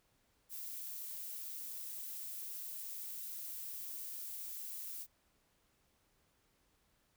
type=noise; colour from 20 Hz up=violet; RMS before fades=-45 dBFS; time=0.49-5.07 s; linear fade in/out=50 ms; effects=pink hiss -75 dBFS RMS until 7.16 s